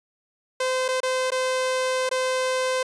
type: tone with dropouts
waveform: sawtooth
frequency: 515 Hz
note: C5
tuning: 28 cents flat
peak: -18 dBFS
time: 0.6-2.83 s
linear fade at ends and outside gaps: 5 ms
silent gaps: 0.882-0.886 / 1.004-1.031 / 1.305-1.318 / 2.092-2.112 s
effects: resampled to 22050 Hz